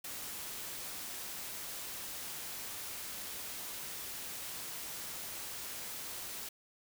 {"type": "noise", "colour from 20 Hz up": "white", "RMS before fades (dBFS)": -43, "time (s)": [0.04, 6.49], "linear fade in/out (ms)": 5, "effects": []}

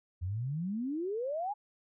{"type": "exponential sweep", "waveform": "sine", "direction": "up", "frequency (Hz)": [83.9, 856], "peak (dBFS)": -32, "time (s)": [0.21, 1.54], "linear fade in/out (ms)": 20, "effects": []}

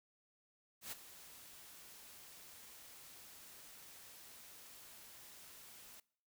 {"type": "noise with ADSR envelope", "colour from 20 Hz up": "white", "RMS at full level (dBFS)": -44, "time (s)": [0.81, 6], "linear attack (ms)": 110, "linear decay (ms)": 18, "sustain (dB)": -13, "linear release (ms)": 4, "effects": ["noise-tail reverb RT60 0.6 s tail -23 dB re dry"]}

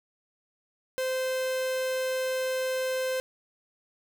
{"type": "tone", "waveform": "45% pulse", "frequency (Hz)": 518, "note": "C5", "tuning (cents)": -17, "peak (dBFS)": -27, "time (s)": [0.98, 3.2], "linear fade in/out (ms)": 0, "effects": []}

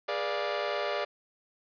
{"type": "chord", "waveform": "sawtooth", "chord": "G# diminished seventh", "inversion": "none", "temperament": "equal with one note detuned", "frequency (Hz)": [415.3, 485.4, 587.3, 698.5], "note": ["G#4", "B4", "D5", "F5"], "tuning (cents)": [0, -30, 0, 0], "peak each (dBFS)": [-32, -34, -28, -33], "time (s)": [0.08, 1.05], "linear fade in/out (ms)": 10, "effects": ["resampled to 11025 Hz", "9-bit"]}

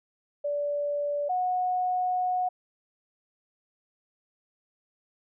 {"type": "tone pair in turn", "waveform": "sine", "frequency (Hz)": [580, 730.8], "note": ["D5", "F#5"], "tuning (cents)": [-22, -22], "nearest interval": "major third", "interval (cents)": 400, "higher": "second", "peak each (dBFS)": [-26, -24], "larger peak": "second", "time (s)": [[0.44, 1.29], [1.29, 2.49]], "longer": "second", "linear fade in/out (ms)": 10, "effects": []}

